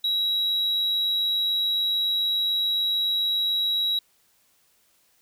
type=tone; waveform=sine; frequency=3871 Hz; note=B7; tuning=35 cents flat; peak=-19 dBFS; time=0.04-3.99 s; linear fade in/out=5 ms; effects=tanh soft clip ceiling -20 dBFS + white hiss -64 dBFS RMS until 5.21 s